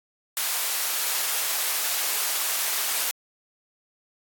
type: high-pass noise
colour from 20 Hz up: white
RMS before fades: -26 dBFS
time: 0.37-3.11 s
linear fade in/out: 0 ms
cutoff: 660 Hz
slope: 12 dB/octave
effects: AAC 64 kbps